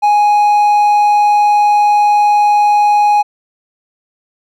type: tone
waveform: triangle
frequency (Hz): 830.6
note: G#5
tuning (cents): 0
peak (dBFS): -5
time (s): 0.02-3.23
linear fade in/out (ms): 20
effects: none